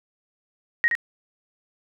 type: tone with echo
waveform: sine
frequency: 1880 Hz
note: A#6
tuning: 14 cents sharp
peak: -15 dBFS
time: 0.84-0.88 s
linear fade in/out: 0 ms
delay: 72 ms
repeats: 1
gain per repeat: -5 dB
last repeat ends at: 0.952 s
effects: none